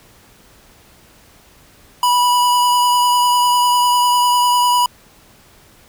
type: tone with vibrato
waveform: square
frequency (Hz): 980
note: B5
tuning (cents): -14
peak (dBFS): -12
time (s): 2.03-4.86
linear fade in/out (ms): 2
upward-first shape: sine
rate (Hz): 10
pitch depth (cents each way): 12
effects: pink hiss -48 dBFS RMS until 5.88 s